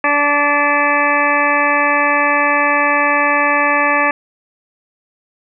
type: harmonic tone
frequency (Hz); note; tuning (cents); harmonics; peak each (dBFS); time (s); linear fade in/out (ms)
290; D4; -22; 1 / 2 / 3 / 4 / 6 / 7 / 8 / 9; -23 / -20 / -19 / -17 / -17 / -22 / -21 / -23; 0.04-4.11; 2
effects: none